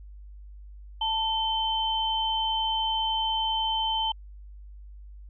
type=tone pair together; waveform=sine; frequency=887 / 3085 Hz; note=A5 / G7; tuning=+14 / -28 cents; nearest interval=octave + minor seventh; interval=2158 cents; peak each=-27 dBFS; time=1.01-4.12 s; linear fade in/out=5 ms; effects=added 50 Hz sine -42 dBFS peak until 5.29 s